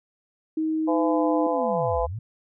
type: tone with pitch glide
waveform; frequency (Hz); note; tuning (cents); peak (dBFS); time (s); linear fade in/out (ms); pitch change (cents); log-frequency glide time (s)
sine; 315.5 to 309.9; D#4 to D#4; +24 to -7; -22; 0.57-1.47; 5; -31; 1.05-1.21
type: harmonic tone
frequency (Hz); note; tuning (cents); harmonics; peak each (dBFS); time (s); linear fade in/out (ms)
168.8; E3; +41; 3 / 4 / 5 / 6; -25 / -27 / -29 / -31; 0.87-2.07; 20
type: linear two-way sweep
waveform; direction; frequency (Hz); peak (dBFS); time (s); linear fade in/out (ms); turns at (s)
sine; down then up; 329.6 to 51.3 to 121.3; -29; 1.47-2.19; 5; 2.01
effects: none